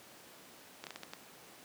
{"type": "slowing click train", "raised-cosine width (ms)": 0.2, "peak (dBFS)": -25, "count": 6, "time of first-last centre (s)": [0.84, 1.135], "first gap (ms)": 28, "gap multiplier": 1.38, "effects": ["pink hiss -55 dBFS RMS until 1.64 s", "high-pass 200 Hz 12 dB/octave"]}